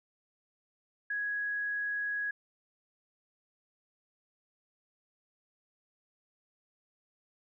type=tone; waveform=sine; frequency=1665 Hz; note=G#6; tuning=4 cents sharp; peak=-31 dBFS; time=1.1-2.31 s; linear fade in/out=5 ms; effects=none